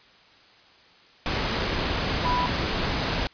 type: tone in noise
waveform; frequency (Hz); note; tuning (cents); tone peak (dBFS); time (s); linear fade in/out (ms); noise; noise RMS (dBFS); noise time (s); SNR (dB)
sine; 987.8; B5; 0; -23; 2.25-2.46; 0; pink; -26; 1.26-3.27; 0
effects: white hiss -54 dBFS RMS until 3.33 s + resampled to 11025 Hz